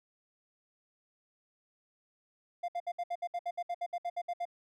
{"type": "tone bursts", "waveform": "triangle", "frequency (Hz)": 698.5, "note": "F5", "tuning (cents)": 0, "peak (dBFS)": -30, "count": 16, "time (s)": [2.63, 4.454], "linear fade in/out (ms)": 10, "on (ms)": 54, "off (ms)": 64, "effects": []}